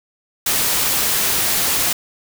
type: noise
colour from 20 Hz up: white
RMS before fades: -18 dBFS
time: 0.46-1.93 s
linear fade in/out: 5 ms
effects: none